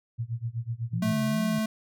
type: tone with tremolo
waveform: sine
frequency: 116.54 Hz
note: A#2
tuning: in tune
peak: -26 dBFS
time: 0.18-1.16 s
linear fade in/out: 20 ms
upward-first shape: sine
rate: 8 Hz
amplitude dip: 95%
type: tone with vibrato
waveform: sine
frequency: 155.8 Hz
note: D#3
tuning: 3 cents sharp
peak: -29 dBFS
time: 0.93-1.59 s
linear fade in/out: 5 ms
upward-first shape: sine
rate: 2.4 Hz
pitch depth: 270 cents each way
type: tone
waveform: square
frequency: 218.1 Hz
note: A3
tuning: 15 cents flat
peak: -26 dBFS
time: 1.02-1.66 s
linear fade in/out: 5 ms
effects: none